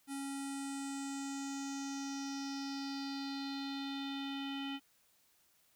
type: tone with low-pass filter sweep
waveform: square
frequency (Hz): 275.7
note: C#4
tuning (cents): -9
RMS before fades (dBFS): -41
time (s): 0.07-4.8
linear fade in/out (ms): 50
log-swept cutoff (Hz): 10000 to 3000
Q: 5
effects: white hiss -71 dBFS RMS until 5.75 s